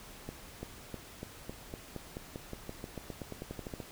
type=accelerating click train; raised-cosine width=2 ms; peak=-26 dBFS; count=22; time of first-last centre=0.29-3.802 s; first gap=340 ms; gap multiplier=0.92; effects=pink hiss -51 dBFS RMS until 3.91 s